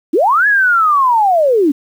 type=linear two-way sweep; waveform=sine; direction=up then down; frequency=263.8 to 1711 to 263.8 Hz; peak=-8 dBFS; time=0.13-1.72 s; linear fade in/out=10 ms; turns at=0.47 s; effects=7-bit